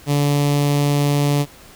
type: tone with notch filter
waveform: sawtooth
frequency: 144.1 Hz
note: D3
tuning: 33 cents flat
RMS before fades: -17 dBFS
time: 0.06-1.46 s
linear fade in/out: 50 ms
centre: 1500 Hz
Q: 1.3
effects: pink hiss -44 dBFS RMS until 1.75 s